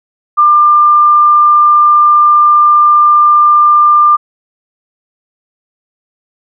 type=tone; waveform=sine; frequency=1195 Hz; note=D6; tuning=30 cents sharp; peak=-3 dBFS; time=0.37-4.17 s; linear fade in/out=20 ms; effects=none